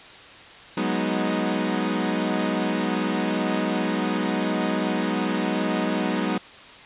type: chord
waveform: sawtooth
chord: G# minor seventh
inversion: third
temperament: equal with one note detuned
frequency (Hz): 185 / 207.7 / 245.5 / 311.1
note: F#3 / G#3 / B3 / D#4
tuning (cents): 0 / 0 / -10 / 0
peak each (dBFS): -24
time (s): 0.77-6.38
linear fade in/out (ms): 5
effects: white hiss -44 dBFS RMS until 6.85 s + resampled to 8000 Hz